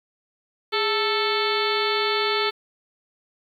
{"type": "harmonic tone with a mistuned harmonic", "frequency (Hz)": 440, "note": "A4", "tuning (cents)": 0, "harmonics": [1, 2, 3, 4, 5, 6, 7, 8, 9, 10], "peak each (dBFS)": [-25, -30, -27, -33, -29, -35, -32, -30, -35, -31], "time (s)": [0.72, 2.51], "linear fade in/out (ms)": 20, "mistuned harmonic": 1, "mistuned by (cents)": -98, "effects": ["9-bit"]}